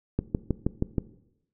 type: click train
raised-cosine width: 3 ms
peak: -11 dBFS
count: 6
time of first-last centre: 0.19-0.982 s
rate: 6.31 Hz
effects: noise-tail reverb RT60 0.8 s tail -17 dB re dry